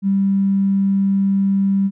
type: tone with tanh clipping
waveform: triangle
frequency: 196 Hz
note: G3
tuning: in tune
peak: -13 dBFS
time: 0.02-1.91 s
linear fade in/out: 50 ms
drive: 3 dB
effects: none